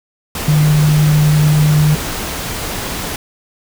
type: tone in noise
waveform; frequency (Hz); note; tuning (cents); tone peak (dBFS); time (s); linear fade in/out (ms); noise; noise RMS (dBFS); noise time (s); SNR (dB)
sine; 151; D3; +48; -8; 0.48-1.95; 2; pink; -22; 0.35-3.16; +11
effects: none